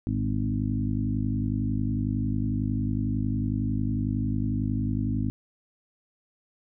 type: harmonic tone with a mistuned harmonic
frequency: 51 Hz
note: G#1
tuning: 31 cents flat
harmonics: 1 / 2 / 3 / 4 / 5 / 6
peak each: -33 / -28 / -36 / -32 / -30 / -36 dBFS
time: 0.07-5.3 s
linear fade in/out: 0 ms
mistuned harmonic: 2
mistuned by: +58 cents
effects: none